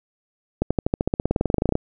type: accelerating click train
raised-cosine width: 2 ms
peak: -6 dBFS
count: 22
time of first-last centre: 0.62-1.754 s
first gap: 86 ms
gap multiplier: 0.95
effects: none